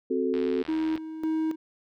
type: chord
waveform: sine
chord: F# diminished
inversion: second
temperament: equal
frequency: 261.6 / 370 / 440 Hz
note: C4 / F#4 / A4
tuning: 0 / 0 / 0 cents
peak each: -28 dBFS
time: 0.1-0.63 s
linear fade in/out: 10 ms
type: click train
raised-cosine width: 0.3 ms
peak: -25 dBFS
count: 52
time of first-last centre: 0.34-0.977 s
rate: 80.1 Hz
type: tone with tremolo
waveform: triangle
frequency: 317.1 Hz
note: D#4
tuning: 33 cents sharp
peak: -22 dBFS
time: 0.68-1.56 s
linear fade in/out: 10 ms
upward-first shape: square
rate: 1.8 Hz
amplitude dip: 70%
effects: none